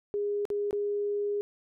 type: tone with dropouts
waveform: sine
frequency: 410 Hz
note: G#4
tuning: 22 cents flat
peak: -27 dBFS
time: 0.14-1.41 s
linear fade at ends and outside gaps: 0 ms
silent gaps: 0.453-0.502 / 0.709-0.729 s
effects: none